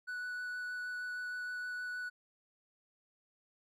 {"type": "tone with vibrato", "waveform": "triangle", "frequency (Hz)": 1480, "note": "F#6", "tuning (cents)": 0, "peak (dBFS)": -36, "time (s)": [0.07, 2.1], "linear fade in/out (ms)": 20, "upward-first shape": "sine", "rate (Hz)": 6.4, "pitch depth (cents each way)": 8, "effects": []}